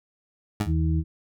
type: tone with exponential decay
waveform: 20% pulse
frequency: 103.83 Hz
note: G#2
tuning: in tune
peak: -15 dBFS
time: 0.6-0.74 s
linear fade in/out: 5 ms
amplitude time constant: 29 ms
type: harmonic tone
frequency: 80 Hz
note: D#2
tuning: 49 cents sharp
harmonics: 1 / 2 / 4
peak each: -22 / -25 / -31 dBFS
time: 0.65-1.04 s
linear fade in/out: 50 ms
effects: none